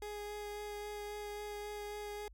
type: tone with vibrato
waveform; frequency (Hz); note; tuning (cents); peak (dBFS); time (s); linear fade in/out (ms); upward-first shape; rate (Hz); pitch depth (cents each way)
30% pulse; 415.3; G#4; 0; -39; 0.02-2.28; 2; sine; 3.7; 10
effects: added 50 Hz sine -55 dBFS peak until 2.33 s